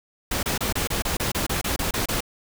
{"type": "noise bursts", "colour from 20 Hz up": "pink", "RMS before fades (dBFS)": -25, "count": 13, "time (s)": [0.31, 2.206], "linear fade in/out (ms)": 5, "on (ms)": 120, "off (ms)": 28, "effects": []}